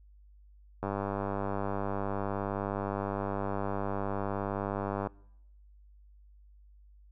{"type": "click train", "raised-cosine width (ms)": 1, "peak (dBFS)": -19, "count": 423, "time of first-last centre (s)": [0.83, 5.071], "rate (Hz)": 99.5, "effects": ["noise-tail reverb RT60 0.8 s tail -24 dB re dry", "added 50 Hz sine -54 dBFS peak until 7.11 s"]}